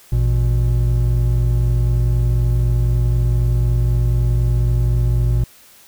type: tone pair together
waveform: triangle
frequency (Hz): 55.54 / 119.5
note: A1 / A#2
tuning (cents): +17 / +43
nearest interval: octave + minor second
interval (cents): 1326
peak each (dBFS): -14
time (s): 0.12-5.44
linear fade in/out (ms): 5
effects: white hiss -47 dBFS RMS until 5.87 s